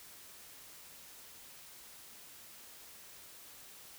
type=silence; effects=white hiss -54 dBFS RMS until 3.98 s